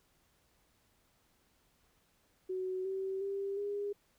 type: tone with pitch steps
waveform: sine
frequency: 372.5 / 383.6 / 395.1 / 406.9 Hz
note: F#4 / G4 / G4 / G#4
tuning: +12 / -37 / +14 / -35 cents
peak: -34 dBFS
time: 2.49-3.93 s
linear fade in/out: 10 ms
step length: 360 ms
effects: pink hiss -72 dBFS RMS until 4.18 s